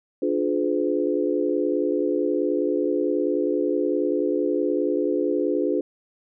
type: chord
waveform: sine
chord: D diminished seventh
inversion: none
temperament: just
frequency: 293.7 / 352.4 / 422.9 / 507.5 Hz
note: D4 / F4 / Ab4 / Cb5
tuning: 0 / +16 / +31 / +47 cents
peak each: -25 / -25 / -26 / -27 dBFS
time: 0.22-5.81 s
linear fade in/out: 5 ms
effects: none